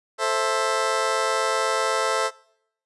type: chord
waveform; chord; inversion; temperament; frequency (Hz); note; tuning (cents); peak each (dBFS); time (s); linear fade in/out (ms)
20% pulse; A minor; none; just; 440 / 528 / 660; A4 / C5 / E5; 0 / +16 / +2; -21; 0.18-2.31; 50
effects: noise-tail reverb RT60 0.7 s tail -23 dB re dry + resampled to 24000 Hz